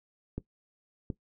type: clicks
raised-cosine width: 3 ms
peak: -21 dBFS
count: 2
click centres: 0.38 / 1.102 s
effects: noise-tail reverb RT60 0.1 s tail -17 dB re dry